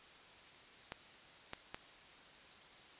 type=clicks; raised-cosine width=0.3 ms; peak=-26 dBFS; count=3; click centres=0.921 / 1.534 / 1.745 s; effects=white hiss -58 dBFS RMS until 2.99 s + resampled to 8000 Hz